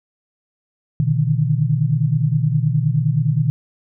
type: tone cluster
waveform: sine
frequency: 121.9 / 147.6 / 157.2 Hz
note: B2 / D3 / D#3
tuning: -22 / +9 / +18 cents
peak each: -19 dBFS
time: 1-3.5 s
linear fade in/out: 0 ms
effects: none